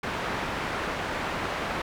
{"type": "low-pass noise", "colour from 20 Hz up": "white", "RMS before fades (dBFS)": -31, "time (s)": [0.03, 1.82], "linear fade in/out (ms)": 5, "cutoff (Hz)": 1600, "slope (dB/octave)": 12, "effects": []}